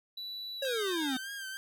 triangle tone with pitch glide, 3951 to 3665 Hz, B7 to A#7, 0 to -30 cents, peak -37 dBFS, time 0.17-1.18 s, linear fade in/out 5 ms, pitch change -130 cents, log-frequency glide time 0.56-0.83 s
square exponential sweep, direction down, 560 to 250 Hz, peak -32 dBFS, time 0.62-1.17 s, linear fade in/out 5 ms
sawtooth tone with vibrato, 1585 Hz, G6, 19 cents sharp, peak -35 dBFS, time 0.65-1.57 s, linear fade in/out 0 ms, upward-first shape sine, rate 3.3 Hz, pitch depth 54 cents each way
effects none

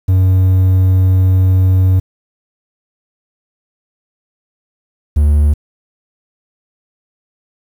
triangle tone pair in turn, 93.3 / 73.91 Hz, F#2 / D2, +15 / +12 cents, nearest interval major third, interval 403 cents, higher first, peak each -5 dBFS, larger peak neither, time 0.08-2 / 5.16-5.54 s, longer first, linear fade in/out 10 ms, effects 7-bit

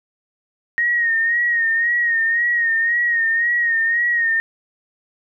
sine tone with vibrato, 1864.7 Hz, A#6, in tune, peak -15 dBFS, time 0.78-4.4 s, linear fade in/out 0 ms, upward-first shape sine, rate 1.9 Hz, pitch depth 51 cents each way, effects none

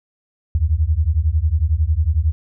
sine beating tone pair, 73.1 / 84.1 Hz, D2 / E2, -7 / +35 cents, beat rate 11 Hz, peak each -17 dBFS, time 0.55-2.32 s, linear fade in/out 0 ms, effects none

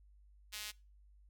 sawtooth tone with high-pass filter, 210.8 Hz, G#3, 26 cents sharp, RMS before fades -45 dBFS, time 0.52-0.72 s, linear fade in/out 20 ms, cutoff 3000 Hz, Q 1, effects noise-tail reverb RT60 0.3 s tail -23 dB re dry + added 50 Hz sine -60 dBFS peak until 1.29 s

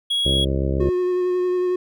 triangle tone, 3322 Hz, G#7, in tune, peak -17 dBFS, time 0.1-0.45 s, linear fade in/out 10 ms
harmonic tone, 67.5 Hz, C#2, 45 cents flat, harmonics 1 / 2 / 3 / 4 / 5 / 6 / 7 / 8 / 9, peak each -22 / -25 / -29 / -32 / -28 / -30 / -35 / -31 / -35 dBFS, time 0.25-0.9 s, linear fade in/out 10 ms
triangle tone with vibrato, 362.1 Hz, F#4, 37 cents flat, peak -16 dBFS, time 0.8-1.76 s, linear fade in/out 5 ms, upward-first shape sine, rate 11 Hz, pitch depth 14 cents each way
effects none

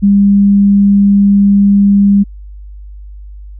sine tone, 200.4 Hz, G3, 38 cents sharp, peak -4 dBFS, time 0.02-2.24 s, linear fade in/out 20 ms, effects added 50 Hz sine -27 dBFS peak until 3.59 s

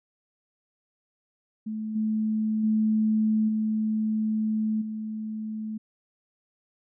sine tone with level steps, 217.1 Hz, A3, 23 cents flat, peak -29 / -23 / -20 / -23 / -30 dBFS, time 1.66-5.78 s, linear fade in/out 10 ms, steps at 1.95 / 2.63 / 3.48 / 4.81 s, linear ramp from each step 10 ms, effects none

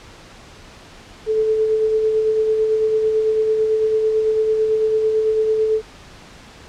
sine tone with tremolo, 436.5 Hz, A4, 14 cents flat, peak -13 dBFS, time 1.26-5.82 s, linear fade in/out 50 ms, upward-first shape sine, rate 9 Hz, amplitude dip 35%, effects pink hiss -42 dBFS RMS until 6.68 s + low-pass 6000 Hz 12 dB/octave

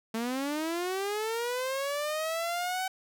sawtooth linear sweep, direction up, 220 to 761 Hz, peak -26 dBFS, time 0.14-2.88 s, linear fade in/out 5 ms, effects none

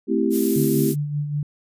sine chord, A minor seventh, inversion none, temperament equal, 220 / 261.6 / 329.6 / 392 Hz, A3 / C4 / E4 / G4, 0 / 0 / 0 / 0 cents, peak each -23 dBFS, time 0.07-0.95 s, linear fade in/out 50 ms
violet noise, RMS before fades -27 dBFS, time 0.3-0.96 s, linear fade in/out 50 ms
sine tone with tremolo, 146.83 Hz, D3, in tune, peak -20 dBFS, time 0.56-1.43 s, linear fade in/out 2 ms, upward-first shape sine, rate 5.2 Hz, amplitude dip 50%
effects resampled to 32000 Hz

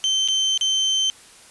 35% pulse tone with dropouts, 3100 Hz, G7, 20 cents flat, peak -16 dBFS, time 0.04-1.1 s, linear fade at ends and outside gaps 0 ms, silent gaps 0.277-0.285 / 0.576-0.611 s, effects white hiss -47 dBFS RMS until 1.5 s + resampled to 24000 Hz

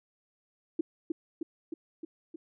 sine tone with echo, 326.1 Hz, E4, 19 cents flat, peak -24 dBFS, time 0.79-0.81 s, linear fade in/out 5 ms, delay 310 ms, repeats 5, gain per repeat -3 dB, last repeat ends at 2.36 s, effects none

